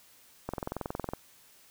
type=click train; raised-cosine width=1 ms; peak=-19 dBFS; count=15; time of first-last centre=0.49-1.135 s; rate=21.7 Hz; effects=white hiss -59 dBFS RMS until 1.7 s